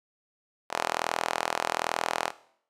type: tone with high-pass filter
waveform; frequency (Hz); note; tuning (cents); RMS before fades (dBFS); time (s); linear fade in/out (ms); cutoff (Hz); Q
sawtooth; 41.2; E1; 0; -30; 0.69-2.32; 50; 760; 1.7
effects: noise-tail reverb RT60 0.6 s tail -17 dB re dry + low-pass 10000 Hz 12 dB/octave